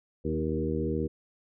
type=harmonic tone with a mistuned harmonic; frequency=78.6 Hz; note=D#2; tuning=18 cents sharp; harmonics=1 / 2 / 3 / 4 / 5 / 6; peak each=-34 / -34 / -34 / -34 / -34 / -34 dBFS; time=0.24-1.08 s; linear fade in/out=20 ms; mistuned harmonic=5; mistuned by=-18 cents; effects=none